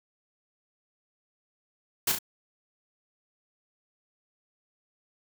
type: noise with echo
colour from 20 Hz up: white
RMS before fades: -25 dBFS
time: 2.07-2.12 s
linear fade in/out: 5 ms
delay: 34 ms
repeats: 2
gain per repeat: -5 dB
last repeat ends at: 2.188 s
effects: none